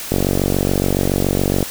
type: click train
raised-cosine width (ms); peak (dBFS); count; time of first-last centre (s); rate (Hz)
2; -3; 72; 0.12-1.627; 47.1
effects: white hiss -29 dBFS RMS until 1.7 s